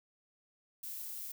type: noise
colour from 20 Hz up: violet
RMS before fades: -43 dBFS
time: 0.83-1.32 s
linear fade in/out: 5 ms
effects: none